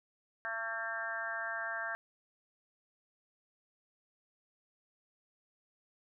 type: harmonic tone with a mistuned harmonic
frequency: 225.4 Hz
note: A3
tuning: 42 cents sharp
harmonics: 3 / 4 / 5 / 6 / 7 / 8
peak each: -43 / -48 / -46 / -45 / -38 / -43 dBFS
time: 0.45-1.95 s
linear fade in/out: 0 ms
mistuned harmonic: 7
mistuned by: +16 cents
effects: none